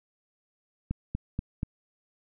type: click train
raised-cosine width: 5 ms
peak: -17 dBFS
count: 4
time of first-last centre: 0.91-1.631 s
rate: 4.16 Hz
effects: none